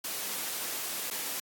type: noise with dropouts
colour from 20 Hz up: white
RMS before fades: -35 dBFS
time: 0.04-1.4 s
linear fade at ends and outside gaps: 5 ms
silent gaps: 1.103-1.109 s
effects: high-pass 200 Hz 12 dB/octave + AAC 64 kbps